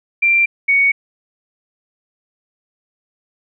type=tone pair in turn; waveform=sine; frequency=2364 / 2231 Hz; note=D7 / C#7; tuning=+11 / +11 cents; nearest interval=minor second; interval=100 cents; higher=first; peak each=-10 dBFS; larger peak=neither; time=0.22-0.46 / 0.68-0.92 s; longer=neither; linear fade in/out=10 ms; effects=none